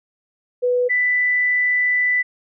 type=tone pair in turn; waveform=sine; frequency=493.9 / 1986.5 Hz; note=B4 / B6; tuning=0 / +10 cents; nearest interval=2 octaves; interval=2410 cents; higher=second; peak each=-15 dBFS; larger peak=neither; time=0.62-0.89 / 0.89-2.23 s; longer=second; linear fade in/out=20 ms; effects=none